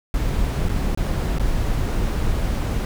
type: noise with dropouts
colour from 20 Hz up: brown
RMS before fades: -21 dBFS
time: 0.14-2.85 s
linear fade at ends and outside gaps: 1 ms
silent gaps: 0.687-0.692 / 0.949-0.974 / 1.385-1.396 s
effects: none